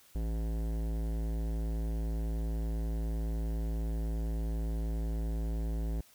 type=tone with hard clipping; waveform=sine; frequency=55 Hz; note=A1; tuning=in tune; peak=-33 dBFS; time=0.15-6.01 s; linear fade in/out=5 ms; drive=17 dB; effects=white hiss -61 dBFS RMS until 6.14 s